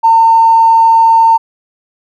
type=tone with tanh clipping; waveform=triangle; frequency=907 Hz; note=A#5; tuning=48 cents flat; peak=-3 dBFS; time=0.03-1.38 s; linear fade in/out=20 ms; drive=2 dB; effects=none